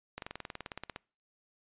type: slowing click train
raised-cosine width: 0.3 ms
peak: -23 dBFS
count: 16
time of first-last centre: 0.18-0.961 s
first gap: 42 ms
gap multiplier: 1.03
effects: noise-tail reverb RT60 0.4 s tail -26 dB re dry + resampled to 8000 Hz